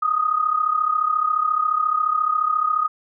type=tone with amplitude modulation; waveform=sine; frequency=1245 Hz; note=D#6; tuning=1 cent sharp; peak=-14 dBFS; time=0.02-2.88 s; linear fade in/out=10 ms; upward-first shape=sine; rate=34.3 Hz; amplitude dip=75%; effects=none